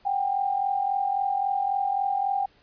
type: tone pair together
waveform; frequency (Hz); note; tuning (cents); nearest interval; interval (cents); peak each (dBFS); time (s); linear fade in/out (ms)
sine; 753.3 / 797; F#5 / G5; +31 / +28; minor second; 97; -28 / -24; 0.05-2.46; 10
effects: pink hiss -60 dBFS RMS until 2.62 s + resampled to 11025 Hz